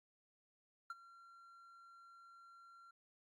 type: tone with ADSR envelope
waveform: triangle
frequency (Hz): 1371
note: F6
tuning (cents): -32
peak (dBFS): -39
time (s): 0.9-2.91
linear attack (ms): 3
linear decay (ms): 31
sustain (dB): -18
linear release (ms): 5
effects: Opus 48 kbps